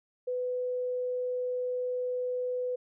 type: tone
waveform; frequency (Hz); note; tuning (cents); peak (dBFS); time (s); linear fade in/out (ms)
sine; 499.2; B4; +19; -29; 0.27-2.76; 10
effects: none